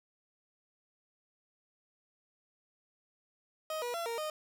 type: tone with pitch steps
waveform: 30% pulse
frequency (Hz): 627 / 483.9 / 678 / 464.4 / 616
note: D#5 / B4 / E5 / A#4 / D#5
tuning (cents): +13 / -35 / +49 / -7 / -17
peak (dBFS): -32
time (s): 3.7-4.3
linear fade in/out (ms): 2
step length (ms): 120
effects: none